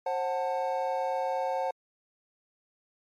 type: chord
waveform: triangle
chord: F# diminished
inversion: second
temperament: just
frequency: 532.8 / 740 / 888 Hz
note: C5 / F#5 / A5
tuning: +31 / 0 / +16 cents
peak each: -29 / -30 / -31 dBFS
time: 0.06-1.71 s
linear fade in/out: 5 ms
effects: MP3 64 kbps